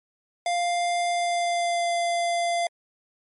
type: tone with pitch glide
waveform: square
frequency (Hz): 698.5 to 689.3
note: F5 to F5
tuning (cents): 0 to -23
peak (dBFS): -23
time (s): 0.46-2.67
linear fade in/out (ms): 2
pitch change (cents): -23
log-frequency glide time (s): 1.1-1.92
effects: MP3 48 kbps